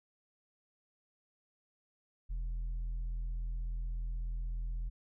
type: tone with tanh clipping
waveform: triangle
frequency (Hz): 41.75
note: E1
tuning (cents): +23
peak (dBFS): -35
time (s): 2.29-4.9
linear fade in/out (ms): 20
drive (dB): 8
effects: none